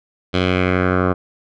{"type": "tone with low-pass filter sweep", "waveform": "10% pulse", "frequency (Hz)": 91.6, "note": "F#2", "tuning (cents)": -17, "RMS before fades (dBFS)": -17, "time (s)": [0.33, 1.14], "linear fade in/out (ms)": 20, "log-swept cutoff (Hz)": [3600, 1100], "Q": 2.3, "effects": []}